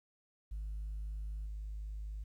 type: tone with level steps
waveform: sine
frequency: 52 Hz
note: G#1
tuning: 3 cents sharp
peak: -36 / -38 dBFS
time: 0.51-2.24 s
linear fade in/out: 10 ms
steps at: 1.46 s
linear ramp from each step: 2 ms
effects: tanh soft clip ceiling -36 dBFS + 12-bit